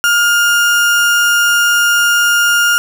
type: tone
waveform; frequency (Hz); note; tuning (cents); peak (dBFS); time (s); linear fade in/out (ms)
35% pulse; 1414; F6; +21; -7; 0.04-2.78; 0
effects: none